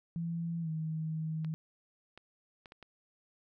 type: tone with pitch glide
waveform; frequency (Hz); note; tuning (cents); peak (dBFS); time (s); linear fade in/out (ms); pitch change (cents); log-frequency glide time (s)
sine; 167.8 to 158.38; E3 to D#3; +31 to +31; -33; 0.16-1.54; 0; -100; 0.61-0.69
type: clicks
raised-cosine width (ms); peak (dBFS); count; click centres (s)
0.3; -34; 5; 1.447 / 2.176 / 2.658 / 2.721 / 2.827
effects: none